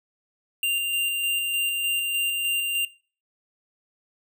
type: tone with tremolo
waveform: square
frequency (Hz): 2786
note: F7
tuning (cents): -5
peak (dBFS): -22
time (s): 0.63-2.85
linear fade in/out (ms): 2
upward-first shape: square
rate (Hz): 3.3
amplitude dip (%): 25
effects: noise-tail reverb RT60 0.4 s tail -21 dB re dry